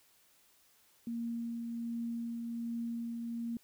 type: tone with tremolo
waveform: sine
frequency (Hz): 233.1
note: A#3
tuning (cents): 0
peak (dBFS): -34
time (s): 1.07-3.57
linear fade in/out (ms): 2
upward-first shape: triangle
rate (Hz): 1.3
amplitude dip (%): 30
effects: white hiss -67 dBFS RMS until 3.63 s